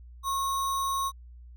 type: tone with sample-and-hold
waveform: sine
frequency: 1089 Hz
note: C#6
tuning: 31 cents flat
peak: -26 dBFS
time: 0.23-1.12 s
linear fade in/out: 50 ms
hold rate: 4900 Hz
effects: added 60 Hz sine -45 dBFS peak until 1.56 s

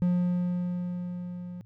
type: tone with level ramp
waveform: triangle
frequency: 177.9 Hz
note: F3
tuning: 32 cents sharp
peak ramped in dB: -19 to -35 dBFS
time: 0.02-1.61 s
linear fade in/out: 0 ms
effects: added 111 Hz sine -50 dBFS peak until 1.65 s

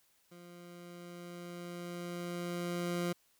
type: tone with level ramp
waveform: 20% pulse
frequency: 174.61 Hz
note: F3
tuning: in tune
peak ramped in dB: -47 to -27 dBFS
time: 0.31-3.13 s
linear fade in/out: 10 ms
effects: white hiss -71 dBFS RMS until 3.39 s

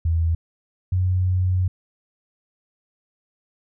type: tone pair in turn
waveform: sine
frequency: 82.41 / 91.88 Hz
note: E2 / F#2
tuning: 0 / -12 cents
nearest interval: major second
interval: 188 cents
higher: second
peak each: -17 dBFS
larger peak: neither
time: 0.05-0.35 / 0.92-1.68 s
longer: second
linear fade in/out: 5 ms
effects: none

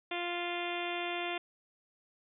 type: harmonic tone with a mistuned harmonic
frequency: 349.2 Hz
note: F4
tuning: in tune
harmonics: 1 / 2 / 3 / 4 / 5 / 6 / 7 / 8 / 9 / 10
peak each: -39 / -39 / -45 / -46 / -47 / -43 / -43 / -44 / -47 / -45 dBFS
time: 0.11-1.38 s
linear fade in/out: 5 ms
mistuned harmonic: 8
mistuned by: -21 cents
effects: none

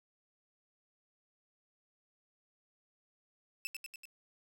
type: tone with echo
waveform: sawtooth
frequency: 2637 Hz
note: E7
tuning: in tune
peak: -33 dBFS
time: 3.65-3.67 s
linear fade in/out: 0 ms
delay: 96 ms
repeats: 4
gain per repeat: -3 dB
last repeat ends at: 4.054 s
effects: none

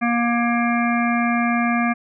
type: harmonic tone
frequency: 236.6 Hz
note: A#3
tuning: 26 cents sharp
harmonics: 1 / 3 / 5 / 7 / 9 / 10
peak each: -19 / -24 / -26 / -27 / -29 / -29 dBFS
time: 0.01-1.94 s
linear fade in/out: 20 ms
effects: none

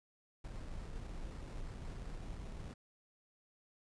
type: noise with sample-and-hold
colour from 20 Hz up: brown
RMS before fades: -45 dBFS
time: 0.44-2.74 s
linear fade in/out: 5 ms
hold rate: 3150 Hz
effects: resampled to 22050 Hz

